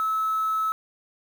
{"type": "tone with quantisation", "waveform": "sine", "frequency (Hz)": 1300, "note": "E6", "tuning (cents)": -24, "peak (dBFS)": -22, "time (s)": [0, 0.72], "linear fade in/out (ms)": 0, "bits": 7, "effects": []}